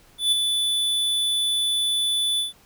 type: tone with ADSR envelope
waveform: square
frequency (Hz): 3480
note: A7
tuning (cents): -20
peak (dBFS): -16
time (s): 0.18-2.53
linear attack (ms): 140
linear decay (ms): 12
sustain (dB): -5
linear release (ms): 140
effects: pink hiss -55 dBFS RMS until 2.65 s